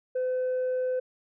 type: tone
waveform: sine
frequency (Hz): 509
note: C5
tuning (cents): -48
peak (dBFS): -23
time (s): 0.15-1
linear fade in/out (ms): 10
effects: tanh soft clip ceiling -24 dBFS